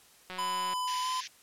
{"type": "click train", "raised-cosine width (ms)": 0.3, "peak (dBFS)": -25, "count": 81, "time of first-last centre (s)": [0.3, 0.735], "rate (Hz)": 184}
{"type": "tone with pitch glide", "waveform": "square", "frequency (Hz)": [1003, 1019.4], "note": ["B5", "C6"], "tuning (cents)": [26, -45], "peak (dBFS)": -31, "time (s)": [0.38, 1.21], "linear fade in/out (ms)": 10, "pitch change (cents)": 29, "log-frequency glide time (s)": [1.01, 1.08]}
{"type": "band-pass noise", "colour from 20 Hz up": "white", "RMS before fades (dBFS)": -42, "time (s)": [0.87, 1.28], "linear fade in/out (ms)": 10, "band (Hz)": [1600, 6400], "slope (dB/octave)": 96}
{"effects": ["white hiss -59 dBFS RMS until 1.42 s", "low-pass 12000 Hz 12 dB/octave"]}